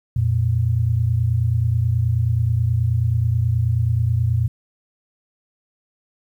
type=tone pair together; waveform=sine; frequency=87.65 / 117 Hz; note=F2 / A#2; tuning=+7 / +7 cents; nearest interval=perfect fourth; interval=500 cents; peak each=-21 / -17 dBFS; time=0.16-4.48 s; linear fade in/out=5 ms; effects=9-bit